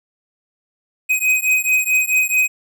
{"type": "beating tone pair", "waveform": "square", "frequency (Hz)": [2512, 2516.6], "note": ["D#7", "D#7"], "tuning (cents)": [16, 19], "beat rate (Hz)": 4.6, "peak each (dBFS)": -18, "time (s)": [1.09, 2.48], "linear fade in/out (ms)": 20, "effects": []}